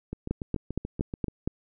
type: two click trains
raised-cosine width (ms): 3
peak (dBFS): -14 / -20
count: 6 / 9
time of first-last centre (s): 0.31-1.476 / 0.13-1.283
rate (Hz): 4.29 / 6.94
effects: none